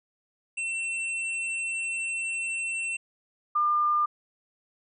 square / sine tone pair in turn, 2698 / 1201.8 Hz, E7 / D6, +40 / +40 cents, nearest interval octave + major second, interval 1400 cents, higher first, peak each -29 / -21 dBFS, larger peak second, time 0.57-2.97 / 3.55-4.06 s, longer first, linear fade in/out 10 ms, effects resampled to 22050 Hz

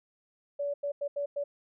sine tone bursts at uneven times, 572 Hz, D5, 46 cents flat, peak -29 dBFS, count 5, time 0.59-0.74 / 0.83-0.92 / 1.01-1.08 / 1.16-1.26 / 1.36-1.44 s, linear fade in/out 10 ms, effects none

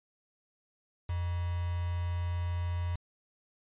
sine tone with quantisation, 87.31 Hz, F2, in tune, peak -30 dBFS, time 1.09-2.96 s, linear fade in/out 5 ms, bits 7, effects resampled to 8000 Hz

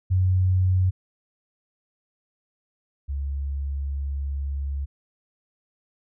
sine tone pair in turn, 92.5 / 69.61 Hz, F#2 / C#2, 0 / +8 cents, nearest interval perfect fourth, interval 492 cents, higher first, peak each -17 / -25 dBFS, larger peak first, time 0.1-0.91 / 3.08-4.86 s, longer second, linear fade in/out 20 ms, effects none

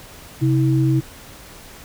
sine tone pair together, 132.8 / 322.7 Hz, C3 / E4, +26 / -37 cents, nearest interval octave + minor third, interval 1537 cents, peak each -15 / -19 dBFS, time 0.41-1.01 s, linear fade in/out 20 ms, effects pink hiss -41 dBFS RMS until 1.84 s

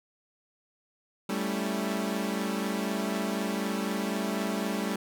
sawtooth chord, A dominant seventh, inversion third, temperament equal, 196 / 220 / 277.2 / 329.6 Hz, G3 / A3 / C#4 / E4, 0 / 0 / 0 / 0 cents, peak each -28 / -29 / -33 / -34 dBFS, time 1.29-4.96 s, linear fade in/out 5 ms, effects none

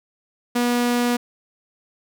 sawtooth tone, 242.1 Hz, B3, 34 cents flat, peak -14 dBFS, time 0.55-1.17 s, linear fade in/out 10 ms, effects none

